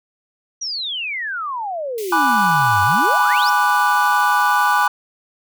sine exponential two-way sweep, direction down then up, 5890 to 92 to 5890 Hz, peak -22 dBFS, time 0.61-3.5 s, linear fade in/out 10 ms, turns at 2.83 s
white high-pass noise, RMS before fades -34 dBFS, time 1.98-4.87 s, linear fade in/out 0 ms, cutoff 2000 Hz, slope 96 dB/octave
triangle chord, G# half-diminished seventh, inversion none, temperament equal, 830.6 / 987.8 / 1174.7 / 1480 Hz, G#5 / B5 / D6 / F#6, 0 / 0 / 0 / 0 cents, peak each -17 dBFS, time 2.12-4.88 s, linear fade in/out 5 ms
effects none

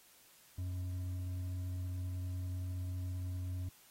sine tone with hard clipping, 91 Hz, F#2, 28 cents flat, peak -38 dBFS, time 0.58-3.69 s, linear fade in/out 5 ms, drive 4 dB, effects white hiss -63 dBFS RMS until 3.9 s + AAC 48 kbps

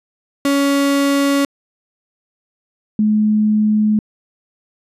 35% pulse / sine tone pair in turn, 280 / 213.2 Hz, C#4 / G#3, +18 / +46 cents, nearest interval perfect fourth, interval 472 cents, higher first, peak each -11 dBFS, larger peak neither, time 0.45-1.45 / 2.99-3.99 s, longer neither, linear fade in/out 2 ms, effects resampled to 32000 Hz

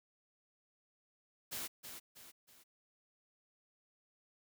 white noise with echo, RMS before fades -42 dBFS, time 1.51-1.68 s, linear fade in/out 20 ms, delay 320 ms, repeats 3, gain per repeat -7 dB, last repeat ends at 2.64 s, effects none

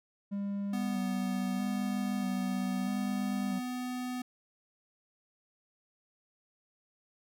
triangle tone with vibrato, 196 Hz, G3, in tune, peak -30 dBFS, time 0.31-3.6 s, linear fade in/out 20 ms, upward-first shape square, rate 0.78 Hz, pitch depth 39 cents each way
square tone with pitch glide, 246.9 to 250.3 Hz, B3 to B3, 0 to +23 cents, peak -35 dBFS, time 0.73-4.22 s, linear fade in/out 5 ms, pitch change +23 cents, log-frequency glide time 2.02-3.88 s
effects none

